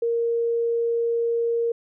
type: tone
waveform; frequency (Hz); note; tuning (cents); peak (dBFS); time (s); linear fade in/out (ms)
sine; 466; A#4; -1; -20; 0.02-1.72; 5
effects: none